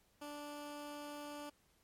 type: tone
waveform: 15% pulse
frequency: 292.8 Hz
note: D4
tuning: 5 cents flat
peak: -39 dBFS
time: 0.21-1.5 s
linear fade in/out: 10 ms
effects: pink hiss -73 dBFS RMS until 1.83 s + MP3 64 kbps